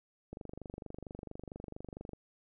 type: click train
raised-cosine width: 2 ms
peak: -30 dBFS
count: 45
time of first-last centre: 0.33-2.133 s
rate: 24.4 Hz
effects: none